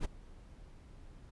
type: noise with ADSR envelope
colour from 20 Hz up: brown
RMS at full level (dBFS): -30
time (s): 0-1.31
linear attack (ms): 47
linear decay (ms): 14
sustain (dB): -23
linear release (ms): 17
effects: resampled to 24000 Hz